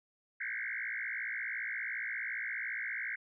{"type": "tone with frequency modulation", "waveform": "sine", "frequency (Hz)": 1864.7, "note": "A#6", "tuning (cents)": 0, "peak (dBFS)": -35, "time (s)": [0.4, 3.16], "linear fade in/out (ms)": 10, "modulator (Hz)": 57.3, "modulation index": 5.8, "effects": []}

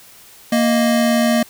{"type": "tone pair together", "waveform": "square", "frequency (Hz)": [233.1, 622.3], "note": ["A#3", "D#5"], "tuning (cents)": [0, 0], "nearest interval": "octave + perfect fourth", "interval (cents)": 1700, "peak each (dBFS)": [-15, -19], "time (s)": [0.52, 1.43], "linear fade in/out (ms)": 5, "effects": ["white hiss -44 dBFS RMS until 1.49 s"]}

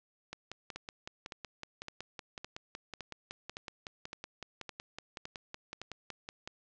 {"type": "two click trains", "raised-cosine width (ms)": 0.2, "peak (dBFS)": [-24, -24], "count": [10, 34], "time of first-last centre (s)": [[0.76, 5.816], [0.33, 6.475]], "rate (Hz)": [1.78, 5.37], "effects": ["low-pass 7000 Hz 12 dB/octave"]}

